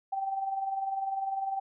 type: tone with tremolo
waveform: sine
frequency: 778 Hz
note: G5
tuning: 13 cents flat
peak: -27 dBFS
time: 0.12-1.6 s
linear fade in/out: 10 ms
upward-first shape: sine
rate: 20 Hz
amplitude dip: 55%
effects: none